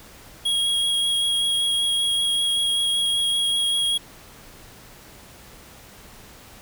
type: tone with vibrato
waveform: square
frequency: 3294 Hz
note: G#7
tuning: 15 cents flat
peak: -20 dBFS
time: 0.45-3.98 s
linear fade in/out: 10 ms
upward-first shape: triangle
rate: 5.2 Hz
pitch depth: 12 cents each way
effects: pink hiss -46 dBFS RMS until 6.61 s